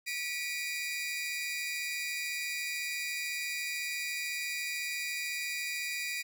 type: tone cluster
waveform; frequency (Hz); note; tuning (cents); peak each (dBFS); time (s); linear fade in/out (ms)
sawtooth; 1948 / 2284 / 2438; B6 / D7 / D#7; -24 / -49 / -36; -36 / -37 / -33; 0.06-6.23; 20
effects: none